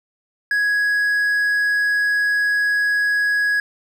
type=tone; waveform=triangle; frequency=1666 Hz; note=G#6; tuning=5 cents sharp; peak=-14 dBFS; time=0.51-3.6 s; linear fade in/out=2 ms; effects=none